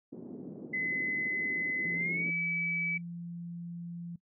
white band-pass noise, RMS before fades -44 dBFS, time 0.12-2.31 s, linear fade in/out 10 ms, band 170 to 360 Hz, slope 24 dB/octave
sine tone with pitch glide, 2030 to 2292 Hz, B6 to D7, +47 to -43 cents, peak -30 dBFS, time 0.73-2.98 s, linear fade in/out 10 ms, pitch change +210 cents, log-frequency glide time 1.94-2.27 s
sine tone, 171.6 Hz, F3, 30 cents flat, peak -38 dBFS, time 1.85-4.16 s, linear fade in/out 5 ms
effects noise-tail reverb RT60 0.1 s tail -20 dB re dry

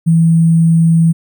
sine tone with sample-and-hold, 164.81 Hz, E3, in tune, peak -6 dBFS, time 0.06-1.13 s, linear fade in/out 20 ms, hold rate 8820 Hz, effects none

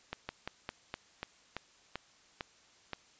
slowing click train, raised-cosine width 0.3 ms, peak -21 dBFS, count 10, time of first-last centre 0.13-2.933 s, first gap 160 ms, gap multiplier 1.16, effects white hiss -63 dBFS RMS until 3.19 s + resampled to 16000 Hz

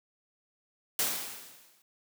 white noise with exponential decay, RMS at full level -27 dBFS, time 0.99-1.82 s, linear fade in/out 1 ms, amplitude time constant 180 ms, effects high-pass 150 Hz 12 dB/octave

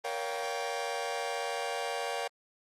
sawtooth chord, G half-diminished seventh, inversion first, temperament just, 470.4 / 564.5 / 705.6 / 784 Hz, Bb4 / Db5 / F5 / G5, +16 / +31 / +18 / 0 cents, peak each -34 dBFS, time 0.04-2.28 s, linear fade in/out 10 ms, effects low-pass 9000 Hz 12 dB/octave + Opus 24 kbps

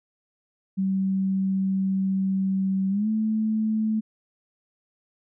sine tone with pitch glide, 191.8 to 217.8 Hz, G3 to A3, -37 to -17 cents, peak -21 dBFS, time 0.77-4.01 s, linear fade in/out 20 ms, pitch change +220 cents, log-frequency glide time 2.89-3.08 s, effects none

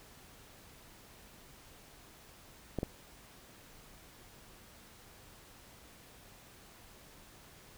clicks, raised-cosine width 2 ms, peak -20 dBFS, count 2, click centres 2.787 / 2.831 s, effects pink hiss -57 dBFS RMS until 7.77 s

